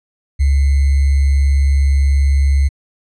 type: tone with sample-and-hold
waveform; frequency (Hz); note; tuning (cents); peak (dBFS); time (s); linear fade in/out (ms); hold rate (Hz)
sine; 69.3; C#2; 0; -9; 0.39-2.69; 20; 2100
effects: resampled to 24000 Hz